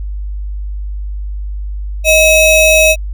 square ring-modulated tone, 1599 Hz, G6, 34 cents sharp, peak -3 dBFS, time 2.04-2.96 s, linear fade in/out 50 ms, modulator 971 Hz, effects added 50 Hz sine -18 dBFS peak until 3.13 s

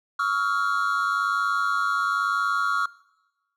triangle tone cluster, 1126 / 1302 / 1403 Hz, C#6 / E6 / F6, +27 / -22 / +8 cents, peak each -25 / -26 / -23 dBFS, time 0.19-2.86 s, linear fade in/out 5 ms, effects noise-tail reverb RT60 1.0 s tail -21 dB re dry

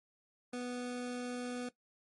25% pulse tone, 246.6 Hz, B3, 2 cents flat, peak -34 dBFS, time 0.53-1.69 s, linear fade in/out 5 ms, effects noise-tail reverb RT60 0.1 s tail -17 dB re dry + MP3 48 kbps

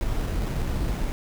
brown noise with sample-and-hold, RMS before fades -26 dBFS, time 0.01-1.12 s, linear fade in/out 0 ms, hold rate 4410 Hz, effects none

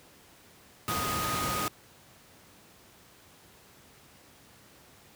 sine tone in noise, 1244.5 Hz, D#6, in tune, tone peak -32 dBFS, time 0.88-1.68 s, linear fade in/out 0 ms, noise pink, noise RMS -32 dBFS, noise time 0.88-1.68 s, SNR -3 dB, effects pink hiss -56 dBFS RMS until 5.15 s + high-pass 80 Hz 12 dB/octave

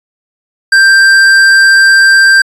sine tone with tanh clipping, 1577 Hz, G6, 10 cents sharp, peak -4 dBFS, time 0.72-2.42 s, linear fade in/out 5 ms, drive 13 dB, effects resampled to 24000 Hz

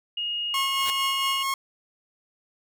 sine tone, 2863 Hz, F7, 42 cents sharp, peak -26 dBFS, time 0.17-1.43 s, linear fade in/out 5 ms
sawtooth tone with tremolo, 1085 Hz, C#6, 37 cents flat, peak -20 dBFS, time 0.54-1.54 s, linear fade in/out 2 ms, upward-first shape sine, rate 4.4 Hz, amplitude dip 35%
white noise with exponential growth, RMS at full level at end -28 dBFS, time 0.73-0.9 s, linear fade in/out 0 ms, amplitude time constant 36 ms
effects none

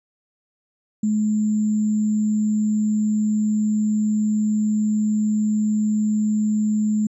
sine tone with sample-and-hold, 213.4 Hz, G#3, 47 cents sharp, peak -17 dBFS, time 1.03-7.07 s, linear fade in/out 5 ms, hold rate 7350 Hz, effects resampled to 22050 Hz

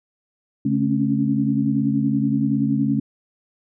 sine tone cluster, 140.1 / 216.2 / 273.5 / 284.1 Hz, C#3 / A3 / C#4 / C#4, +19 / -30 / -23 / +43 cents, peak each -24 / -21 / -21 / -28 dBFS, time 0.65-3 s, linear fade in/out 5 ms, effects none

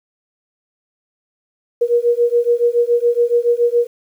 sine beating tone pair, 473 / 480.1 Hz, A#4 / B4, +25 / -49 cents, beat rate 7.1 Hz, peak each -15 dBFS, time 1.81-3.87 s, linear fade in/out 10 ms, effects 8-bit

